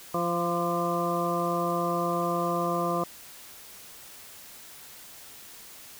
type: harmonic tone with a mistuned harmonic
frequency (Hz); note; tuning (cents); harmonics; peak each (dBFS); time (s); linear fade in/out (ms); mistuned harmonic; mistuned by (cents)
172.7; F3; -19; 1 / 2 / 3 / 4 / 6 / 7; -32 / -32 / -32 / -32 / -32 / -32; 0.14-3.04; 5; 7; -24
effects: white hiss -47 dBFS RMS until 5.99 s